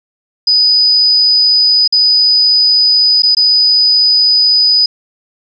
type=tone with dropouts; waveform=sine; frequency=4978 Hz; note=D#8; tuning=in tune; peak=-6 dBFS; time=0.47-4.86 s; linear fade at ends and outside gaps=5 ms; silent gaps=1.877-1.924 / 3.222-3.232 / 3.349-3.368 s; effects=none